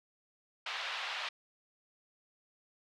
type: band-pass noise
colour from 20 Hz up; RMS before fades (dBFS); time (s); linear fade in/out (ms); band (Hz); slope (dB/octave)
white; -39; 0.66-1.29; 5; 700 to 3700; 24
effects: none